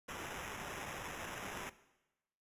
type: noise with sample-and-hold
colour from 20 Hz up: white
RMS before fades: -45 dBFS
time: 0.08-1.7 s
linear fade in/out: 10 ms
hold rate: 4410 Hz
effects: noise-tail reverb RT60 1.0 s tail -17 dB re dry + resampled to 32000 Hz